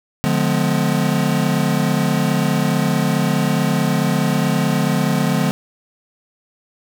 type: chord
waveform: square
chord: D diminished seventh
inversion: none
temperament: just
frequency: 146.83 / 176.2 / 211.4 / 253.7 Hz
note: D3 / F3 / Ab3 / Cb4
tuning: 0 / +16 / +31 / +47 cents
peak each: -21 / -21 / -22 / -23 dBFS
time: 0.24-5.51 s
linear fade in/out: 0 ms
effects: none